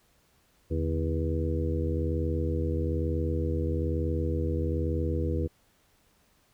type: harmonic tone with a mistuned harmonic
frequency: 81.1 Hz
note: E2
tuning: 28 cents flat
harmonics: 1 / 2 / 3 / 4 / 5 / 6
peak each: -28 / -35 / -37 / -34 / -37 / -35 dBFS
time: 0.7-5.48 s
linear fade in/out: 20 ms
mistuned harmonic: 2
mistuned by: -150 cents
effects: pink hiss -66 dBFS RMS until 6.53 s